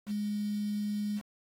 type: tone with quantisation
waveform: sine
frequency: 207.7 Hz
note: G#3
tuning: in tune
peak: -30 dBFS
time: 0.06-1.22 s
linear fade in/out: 50 ms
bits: 8
effects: AAC 48 kbps